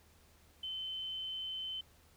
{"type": "tone", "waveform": "sine", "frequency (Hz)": 3065, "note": "G7", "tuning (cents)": -40, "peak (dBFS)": -38, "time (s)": [0.63, 1.81], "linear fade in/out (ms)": 5, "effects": ["added 78 Hz sine -66 dBFS peak until 2.16 s", "pink hiss -66 dBFS RMS until 2.16 s"]}